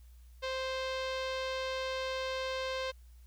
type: tone with low-pass filter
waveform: sawtooth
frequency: 523.3 Hz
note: C5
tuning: in tune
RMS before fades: -36 dBFS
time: 0.42-2.92 s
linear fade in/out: 20 ms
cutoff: 4100 Hz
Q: 1.8
effects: added 60 Hz sine -52 dBFS peak until 3.26 s + white hiss -70 dBFS RMS until 3.26 s